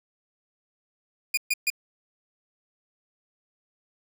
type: tone bursts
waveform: sawtooth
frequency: 2432 Hz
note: D#7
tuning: 40 cents flat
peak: -18 dBFS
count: 3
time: 1.34-1.702 s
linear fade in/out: 5 ms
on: 34 ms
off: 130 ms
effects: none